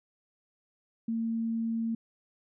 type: tone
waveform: sine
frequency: 227.4 Hz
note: A#3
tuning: 43 cents flat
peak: -28 dBFS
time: 1.08-1.95 s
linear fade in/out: 5 ms
effects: none